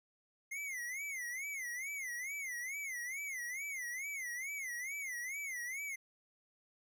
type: tone with vibrato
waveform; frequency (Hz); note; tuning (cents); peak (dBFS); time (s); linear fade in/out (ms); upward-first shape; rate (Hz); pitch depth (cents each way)
square; 2093; C7; 0; -40; 0.51-5.96; 10; sine; 2.3; 170
effects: none